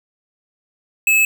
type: tone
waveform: square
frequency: 2596 Hz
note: E7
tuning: 27 cents flat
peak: -12 dBFS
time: 1.07-1.25 s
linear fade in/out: 2 ms
effects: none